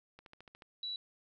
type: click train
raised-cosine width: 0.3 ms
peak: -37 dBFS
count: 7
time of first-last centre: 0.19-0.622 s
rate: 13.9 Hz
type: tone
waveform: sine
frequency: 3931 Hz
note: B7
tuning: 9 cents flat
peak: -37 dBFS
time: 0.83-0.96 s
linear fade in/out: 2 ms
effects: none